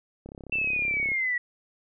click train, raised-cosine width 2 ms, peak -28 dBFS, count 30, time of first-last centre 0.26-1.118 s, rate 33.8 Hz
sine linear sweep, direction down, 2684 to 1922 Hz, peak -24 dBFS, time 0.52-1.38 s, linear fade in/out 5 ms
effects none

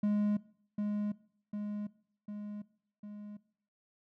triangle tone with echo, 207.7 Hz, G#3, in tune, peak -25 dBFS, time 0.03-0.37 s, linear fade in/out 5 ms, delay 750 ms, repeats 4, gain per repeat -4 dB, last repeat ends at 3.37 s, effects noise-tail reverb RT60 0.6 s tail -20 dB re dry

